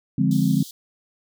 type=chord; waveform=sine; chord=D half-diminished seventh; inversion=none; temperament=equal; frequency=146.83 / 174.61 / 207.7 / 261.6 Hz; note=D3 / F3 / Ab3 / C4; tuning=0 / 0 / 0 / 0 cents; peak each=-22 dBFS; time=0.18-0.63 s; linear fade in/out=5 ms
type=high-pass noise; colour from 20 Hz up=pink; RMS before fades=-40 dBFS; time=0.31-0.71 s; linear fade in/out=2 ms; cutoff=3200 Hz; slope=96 dB/octave
effects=none